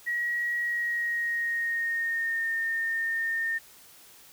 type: tone with pitch glide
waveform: sine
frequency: 1908 to 1823.9 Hz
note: A#6 to A#6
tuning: +40 to -38 cents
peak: -26 dBFS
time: 0.06-3.59 s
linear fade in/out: 20 ms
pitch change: -78 cents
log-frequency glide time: 0.57-2.5 s
effects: white hiss -53 dBFS RMS until 4.32 s